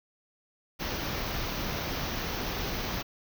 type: band-stop noise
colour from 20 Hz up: pink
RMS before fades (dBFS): -33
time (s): 0.79-3.03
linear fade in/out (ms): 20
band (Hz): 6300 to 13000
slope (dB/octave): 96
effects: none